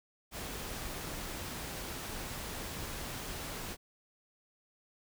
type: noise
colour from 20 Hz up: pink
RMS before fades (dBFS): -41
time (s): 0.31-3.77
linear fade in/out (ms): 50
effects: none